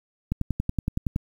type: click train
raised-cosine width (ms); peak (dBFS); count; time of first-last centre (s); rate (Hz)
5; -12; 10; 0.32-1.161; 10.7
effects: 8-bit